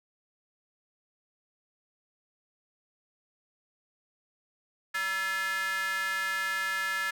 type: tone with high-pass filter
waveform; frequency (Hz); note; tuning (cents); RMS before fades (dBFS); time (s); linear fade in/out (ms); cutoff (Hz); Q
square; 191; G3; -45; -31; 4.94-7.11; 10; 1600; 5.7
effects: none